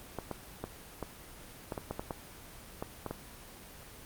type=clicks; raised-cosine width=1 ms; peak=-21 dBFS; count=12; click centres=0.187 / 0.313 / 0.64 / 1.027 / 1.722 / 1.778 / 1.91 / 1.995 / 2.108 / 2.825 / 3.063 / 3.11 s; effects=pink hiss -50 dBFS RMS until 4.05 s + Opus 24 kbps